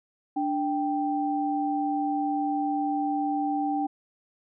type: tone pair together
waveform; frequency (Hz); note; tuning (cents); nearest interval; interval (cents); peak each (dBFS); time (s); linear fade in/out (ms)
sine; 293.7 / 784.1; D4 / G5; 0 / 0; octave + perfect fourth; 1700; -27; 0.36-3.87; 10
effects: none